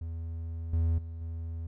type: tone with level steps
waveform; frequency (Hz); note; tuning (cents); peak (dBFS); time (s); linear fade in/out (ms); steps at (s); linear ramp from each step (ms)
triangle; 82.41; E2; 0; -32 / -22 / -35 / -32; 0.01-1.67; 5; 0.73 / 0.98 / 1.21; 5
effects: none